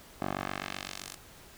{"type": "tone with band-pass filter sweep", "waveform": "10% pulse", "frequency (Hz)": 47.79, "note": "G1", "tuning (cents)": -43, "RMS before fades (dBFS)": -38, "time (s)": [0.2, 1.16], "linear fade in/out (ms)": 20, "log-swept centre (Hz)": [660, 9500], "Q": 0.78, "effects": ["pink hiss -53 dBFS RMS until 1.57 s"]}